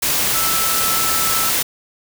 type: tone in noise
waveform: sine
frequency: 1318.5 Hz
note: E6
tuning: in tune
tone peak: -23 dBFS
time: 0.34-1.5 s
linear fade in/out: 10 ms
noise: white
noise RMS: -18 dBFS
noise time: 0.02-1.63 s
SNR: -8 dB
effects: none